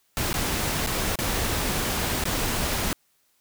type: noise with dropouts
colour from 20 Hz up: pink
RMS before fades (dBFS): -26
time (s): 0.17-2.93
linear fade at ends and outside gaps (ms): 0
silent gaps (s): 0.33-0.341 / 0.863-0.872 / 1.156-1.188 / 2.239-2.254
effects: white hiss -67 dBFS RMS until 3.4 s